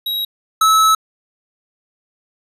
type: tone pair in turn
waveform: square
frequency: 3834 / 1299.6 Hz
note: A#7 / E6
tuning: +48 / -25 cents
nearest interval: octave + perfect fifth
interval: 1873 cents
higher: first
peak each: -19 / -10 dBFS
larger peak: second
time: 0.06-0.25 / 0.61-0.95 s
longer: second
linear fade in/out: 5 ms
effects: resampled to 32000 Hz